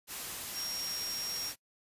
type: tone in noise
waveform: sine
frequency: 5580 Hz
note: F8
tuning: 2 cents flat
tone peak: -36 dBFS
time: 0.53-1.53 s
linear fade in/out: 50 ms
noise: white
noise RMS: -40 dBFS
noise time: 0.07-1.56 s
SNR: +1 dB
effects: noise-tail reverb RT60 0.1 s tail -22 dB re dry + resampled to 32000 Hz